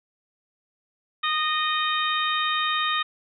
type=harmonic tone; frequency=617 Hz; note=D#5; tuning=15 cents flat; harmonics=2 / 3 / 4 / 5 / 6; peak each=-25 / -29 / -32 / -32 / -28 dBFS; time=1.23-3.03 s; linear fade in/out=10 ms; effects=none